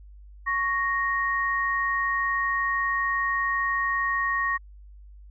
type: tone pair together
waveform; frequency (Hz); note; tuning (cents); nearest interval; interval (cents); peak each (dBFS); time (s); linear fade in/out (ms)
sine; 1108.7 / 1866.4; C#6 / A#6; 0 / +2; major sixth; 902; -26 / -25; 0.46-4.58; 20
effects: added 50 Hz sine -44 dBFS peak until 5.3 s